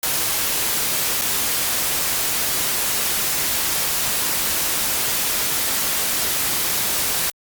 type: noise with dropouts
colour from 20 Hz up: white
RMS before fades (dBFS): -21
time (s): 0.03-7.3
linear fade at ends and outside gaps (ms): 2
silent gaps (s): 1.213-1.218
effects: Opus 48 kbps